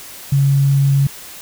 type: tone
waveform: sine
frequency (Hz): 138.59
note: C#3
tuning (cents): 0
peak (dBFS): -10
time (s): 0.32-1.07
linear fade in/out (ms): 5
effects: white hiss -35 dBFS RMS until 1.41 s